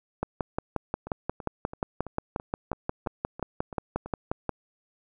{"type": "two click trains", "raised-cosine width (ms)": 1, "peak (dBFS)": [-24, -13], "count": [10, 25], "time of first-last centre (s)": [[1.07, 4.06], [0.23, 4.493]], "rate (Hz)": [3.01, 5.63], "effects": []}